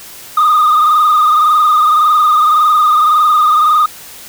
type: tone with frequency modulation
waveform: sine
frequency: 1227 Hz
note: D#6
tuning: 25 cents flat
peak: -4 dBFS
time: 0.37-3.86 s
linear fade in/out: 5 ms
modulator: 21.8 Hz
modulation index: 1.8
effects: tanh soft clip ceiling -5 dBFS + white hiss -33 dBFS RMS until 4.28 s